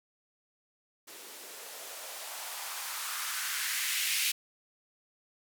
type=noise with band-pass filter sweep; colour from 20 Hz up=violet; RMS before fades=-36 dBFS; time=1.07-4.32 s; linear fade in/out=10 ms; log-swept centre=310 to 2600 Hz; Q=2.1; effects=none